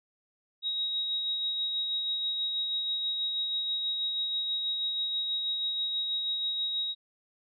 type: tone with tremolo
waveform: sine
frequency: 3800 Hz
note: A#7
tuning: 33 cents sharp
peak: -27 dBFS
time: 0.62-6.95 s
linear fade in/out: 50 ms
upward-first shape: sine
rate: 6.2 Hz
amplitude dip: 30%
effects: none